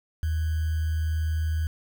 sine tone with sample-and-hold, 79.2 Hz, D#2, 31 cents sharp, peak -23 dBFS, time 0.23-1.67 s, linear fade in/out 0 ms, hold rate 1575 Hz, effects none

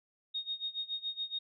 sine tone with tremolo, 3719 Hz, A#7, 5 cents flat, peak -32 dBFS, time 0.34-1.39 s, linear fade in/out 10 ms, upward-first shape sine, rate 7.1 Hz, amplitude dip 90%, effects none

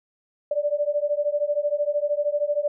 sine beating tone pair, 580 / 593 Hz, D5 / D5, -22 / +17 cents, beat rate 13 Hz, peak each -24 dBFS, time 0.51-2.68 s, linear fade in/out 5 ms, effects none

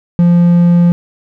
triangle tone, 173.4 Hz, F3, 12 cents flat, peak -3 dBFS, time 0.19-0.92 s, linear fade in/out 0 ms, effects none

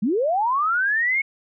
sine linear sweep, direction up, 182.2 to 2211 Hz, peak -18 dBFS, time 0.02-1.22 s, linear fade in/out 10 ms, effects none

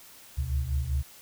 sine tone cluster, 67.9 / 73 / 126.1 Hz, C#2 / D2 / B2, -35 / -10 / +36 cents, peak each -31 / -28 / -34 dBFS, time 0.37-1.03 s, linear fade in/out 20 ms, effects white hiss -51 dBFS RMS until 1.21 s

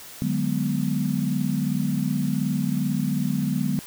sine chord, G# half-diminished seventh, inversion second, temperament equal with one note detuned, 149.05 / 185 / 207.7 / 246.9 Hz, D3 / F#3 / G#3 / B3, +26 / 0 / 0 / 0 cents, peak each -27 dBFS, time 0.22-3.79 s, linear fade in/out 0 ms, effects white hiss -42 dBFS RMS until 3.86 s

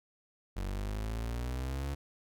35% pulse exponential sweep, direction up, 46.25 to 71.2 Hz, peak -32 dBFS, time 0.56-1.95 s, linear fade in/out 10 ms, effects none

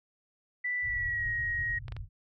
sine tone with pitch glide, 1975.5 to 1887.4 Hz, B6 to A#6, 0 to +21 cents, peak -29 dBFS, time 0.64-1.79 s, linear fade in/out 10 ms, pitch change -79 cents, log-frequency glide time 0.83-1.28 s
white low-pass noise, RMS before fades -41 dBFS, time 0.82-2.09 s, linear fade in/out 50 ms, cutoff 130 Hz, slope 96 dB/octave
clicks, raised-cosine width 0.3 ms, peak -29 dBFS, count 3, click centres 1.882 / 1.922 / 1.966 s
effects none

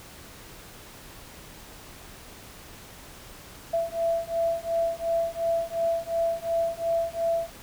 sine beating tone pair, 667 / 669.8 Hz, E5 / E5, +20 / +27 cents, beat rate 2.8 Hz, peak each -27 dBFS, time 3.73-7.5 s, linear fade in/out 10 ms, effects pink hiss -46 dBFS RMS until 7.62 s

